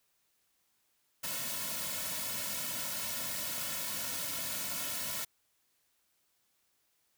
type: noise with comb filter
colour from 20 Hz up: white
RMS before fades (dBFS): -37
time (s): 1.23-5.25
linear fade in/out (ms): 10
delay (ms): 2.5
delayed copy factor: -0.95
effects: white hiss -75 dBFS RMS until 7.17 s